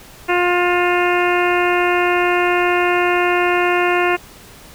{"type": "harmonic tone with a mistuned harmonic", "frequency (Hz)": 354.6, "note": "F4", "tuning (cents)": 26, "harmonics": [1, 2, 3, 4, 5, 6, 7, 8], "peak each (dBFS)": [-17, -20, -22, -23, -24, -25, -25, -26], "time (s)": [0.28, 4.17], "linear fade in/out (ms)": 20, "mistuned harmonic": 8, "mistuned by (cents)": -43, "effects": ["pink hiss -41 dBFS RMS until 4.74 s"]}